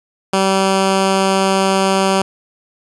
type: tone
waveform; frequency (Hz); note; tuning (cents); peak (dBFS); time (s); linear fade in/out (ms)
10% pulse; 192.6; G3; -30; -4; 0.33-2.22; 5
effects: resampled to 24000 Hz + 7-bit